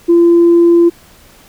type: tone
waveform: sine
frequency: 341.6 Hz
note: F4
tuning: 38 cents flat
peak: -3 dBFS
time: 0.08-0.9 s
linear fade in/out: 20 ms
effects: tanh soft clip ceiling -1 dBFS + pink hiss -43 dBFS RMS until 1.48 s